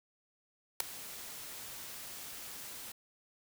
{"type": "noise with ADSR envelope", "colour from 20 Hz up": "white", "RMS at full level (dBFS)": -25, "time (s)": [0.8, 2.92], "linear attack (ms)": 3, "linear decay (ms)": 5, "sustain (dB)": -21, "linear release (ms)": 5, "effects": []}